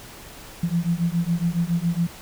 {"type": "beating tone pair", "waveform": "sine", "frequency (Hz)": [167, 174.2], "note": ["E3", "F3"], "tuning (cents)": [23, -4], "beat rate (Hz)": 7.2, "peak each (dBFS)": -23, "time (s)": [0.63, 2.07], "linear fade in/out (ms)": 5, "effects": ["pink hiss -42 dBFS RMS until 2.21 s"]}